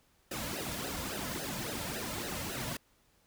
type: noise with flanger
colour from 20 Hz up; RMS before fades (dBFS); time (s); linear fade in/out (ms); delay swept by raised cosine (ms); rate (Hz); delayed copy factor
pink; -38; 0.31-2.77; 5; 0.88 to 2.68; 3.6; -0.95
effects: pink hiss -69 dBFS RMS until 3.26 s